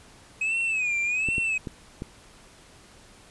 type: tone with vibrato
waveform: triangle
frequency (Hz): 2535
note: D#7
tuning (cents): +32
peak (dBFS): -22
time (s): 0.41-1.58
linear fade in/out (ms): 5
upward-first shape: sine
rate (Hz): 1.3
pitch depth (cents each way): 120
type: clicks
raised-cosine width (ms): 3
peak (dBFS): -19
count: 4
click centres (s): 1.287 / 1.382 / 1.672 / 2.021
effects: pink hiss -52 dBFS RMS until 3.3 s + resampled to 24000 Hz